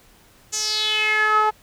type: tone with band-pass filter sweep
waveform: sawtooth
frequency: 429.1 Hz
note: A4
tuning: 43 cents flat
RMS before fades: -20 dBFS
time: 0.52-1.51 s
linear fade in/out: 20 ms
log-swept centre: 6900 to 970 Hz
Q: 5.2
effects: pink hiss -53 dBFS RMS until 1.62 s